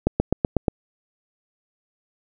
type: accelerating click train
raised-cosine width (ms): 2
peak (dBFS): -4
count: 6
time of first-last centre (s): 0.07-0.682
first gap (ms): 130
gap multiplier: 0.97
effects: none